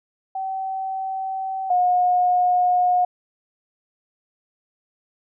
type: tone pair in turn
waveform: sine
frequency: 766 / 721.2 Hz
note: G5 / F#5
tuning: -40 / -45 cents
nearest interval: minor second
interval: 105 cents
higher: first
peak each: -24 / -15 dBFS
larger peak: second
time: 0.35-1.7 / 1.7-3.05 s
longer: neither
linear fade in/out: 5 ms
effects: none